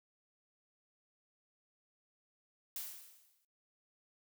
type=noise with exponential decay; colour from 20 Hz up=blue; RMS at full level=-40 dBFS; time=2.76-3.45 s; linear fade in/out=2 ms; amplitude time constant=150 ms; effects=noise-tail reverb RT60 0.5 s tail -26 dB re dry